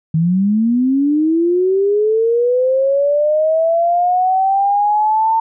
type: linear sweep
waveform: sine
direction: up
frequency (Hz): 155.56 to 905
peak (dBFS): -11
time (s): 0.14-5.4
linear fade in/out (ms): 5
effects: none